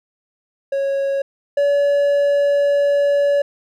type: tone pair in turn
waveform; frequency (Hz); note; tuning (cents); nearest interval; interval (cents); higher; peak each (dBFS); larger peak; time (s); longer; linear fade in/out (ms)
triangle; 551 / 570.1; C#5 / C#5; -11 / +48; minor second; 59; second; -15 / -11; second; 0.72-1.22 / 1.57-3.42; second; 5
effects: none